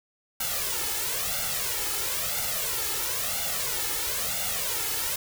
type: noise with flanger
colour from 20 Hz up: white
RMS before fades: -29 dBFS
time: 0.4-5.16 s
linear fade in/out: 5 ms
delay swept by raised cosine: 1.4 to 2.34 ms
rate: 1 Hz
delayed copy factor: +0.8
effects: none